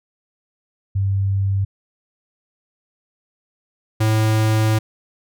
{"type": "tone pair in turn", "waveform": ["sine", "square"], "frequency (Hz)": [97.9, 109.34], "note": ["G2", "A2"], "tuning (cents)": [-2, -10], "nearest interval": "major second", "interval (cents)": 192, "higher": "second", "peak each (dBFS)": [-16, -15], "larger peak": "second", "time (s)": [[0.95, 1.65], [4, 4.79]], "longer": "second", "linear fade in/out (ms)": 10, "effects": []}